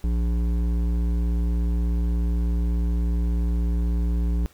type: tone with hard clipping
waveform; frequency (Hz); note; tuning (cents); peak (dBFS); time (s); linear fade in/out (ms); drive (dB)
sine; 58.27; A#1; 0; -22; 0.04-4.46; 0; 11
effects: pink hiss -55 dBFS RMS until 4.53 s